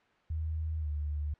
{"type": "tone with pitch glide", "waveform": "sine", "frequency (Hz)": [79.1, 74.23], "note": ["D#2", "D2"], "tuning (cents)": [29, 19], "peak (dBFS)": -31, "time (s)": [0.3, 1.34], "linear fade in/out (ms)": 5, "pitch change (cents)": -110, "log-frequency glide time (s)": [0.79, 0.89], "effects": ["white hiss -66 dBFS RMS until 1.39 s", "low-pass 2000 Hz 12 dB/octave"]}